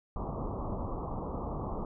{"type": "low-pass noise", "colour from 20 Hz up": "pink", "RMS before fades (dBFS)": -36, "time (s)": [0.16, 1.85], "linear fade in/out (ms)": 2, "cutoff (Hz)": 1200, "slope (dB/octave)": 96, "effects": []}